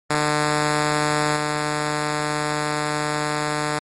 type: tone with level steps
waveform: 5% pulse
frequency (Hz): 150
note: D3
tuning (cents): +37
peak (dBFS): -7 / -10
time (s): 0.1-3.79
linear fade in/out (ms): 5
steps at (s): 1.36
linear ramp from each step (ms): 2
effects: MP3 48 kbps